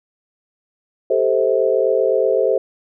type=chord; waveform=sine; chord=A minor seventh; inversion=third; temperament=equal with one note detuned; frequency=392 / 440 / 523.3 / 644.2 Hz; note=G4 / A4 / C5 / E5; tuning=0 / 0 / 0 / -40 cents; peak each=-20 / -19 / -17 / -22 dBFS; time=1.1-2.58 s; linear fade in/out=5 ms; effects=none